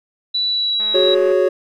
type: tone with pitch glide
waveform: sine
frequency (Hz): 3951 to 3876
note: B7 to B7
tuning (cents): 0 to -33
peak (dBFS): -16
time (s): 0.34-1.15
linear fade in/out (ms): 10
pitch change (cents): -33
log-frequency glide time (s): 0.48-0.91
type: click train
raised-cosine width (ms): 0.5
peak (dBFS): -23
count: 112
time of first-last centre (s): 0.8-1.319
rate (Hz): 214
type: chord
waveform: triangle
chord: F# suspended second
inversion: none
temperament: equal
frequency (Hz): 370 / 415.3 / 554.4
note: F#4 / G#4 / C#5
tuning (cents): 0 / 0 / 0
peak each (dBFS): -14 / -17 / -14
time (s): 0.94-1.49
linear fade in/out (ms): 10
effects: none